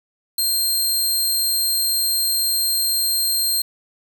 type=tone; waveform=15% pulse; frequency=4186 Hz; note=C8; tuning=in tune; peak=-11 dBFS; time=0.38-3.62 s; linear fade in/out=5 ms; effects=7-bit